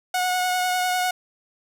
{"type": "tone with vibrato", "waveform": "sawtooth", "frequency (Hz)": 730, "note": "F#5", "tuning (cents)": -24, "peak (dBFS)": -17, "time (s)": [0.14, 1.11], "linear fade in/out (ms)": 5, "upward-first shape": "triangle", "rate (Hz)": 10, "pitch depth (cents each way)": 16, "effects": []}